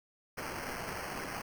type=noise with sample-and-hold; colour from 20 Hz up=violet; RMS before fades=-40 dBFS; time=0.37-1.42 s; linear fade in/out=10 ms; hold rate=3675 Hz; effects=none